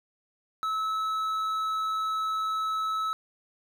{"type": "tone with hard clipping", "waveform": "triangle", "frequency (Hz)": 1299, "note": "E6", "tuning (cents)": -26, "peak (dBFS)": -28, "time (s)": [0.63, 3.13], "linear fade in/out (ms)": 0, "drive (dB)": 9, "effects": []}